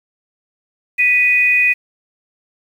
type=tone pair together; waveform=sine; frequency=1975.5 / 2487 Hz; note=B6 / D#7; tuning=0 / -1 cents; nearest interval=major third; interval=399 cents; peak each=-17 / -11 dBFS; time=0.98-1.74 s; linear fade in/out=20 ms; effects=7-bit